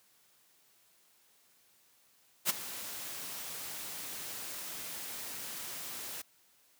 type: noise with ADSR envelope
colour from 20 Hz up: white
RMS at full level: -27 dBFS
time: 2.45-6.22 s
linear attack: 47 ms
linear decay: 16 ms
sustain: -15 dB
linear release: 8 ms
effects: white hiss -67 dBFS RMS until 6.79 s + high-pass 100 Hz 12 dB/octave